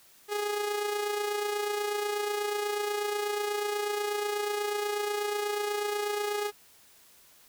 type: tone with amplitude modulation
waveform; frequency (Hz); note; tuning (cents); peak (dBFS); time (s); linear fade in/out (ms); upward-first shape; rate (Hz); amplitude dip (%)
sawtooth; 414.4; G#4; -4; -23; 0.28-6.52; 50; sine; 28.2; 45
effects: white hiss -58 dBFS RMS until 7.48 s